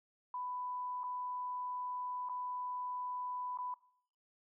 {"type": "tone with dropouts", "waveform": "sine", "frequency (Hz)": 995, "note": "B5", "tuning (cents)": 13, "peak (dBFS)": -38, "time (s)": [0.34, 3.74], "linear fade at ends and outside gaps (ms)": 2, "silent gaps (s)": [[1.034, 1.039], [2.288, 2.295], [3.574, 3.586]], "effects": ["noise-tail reverb RT60 0.6 s tail -20 dB re dry"]}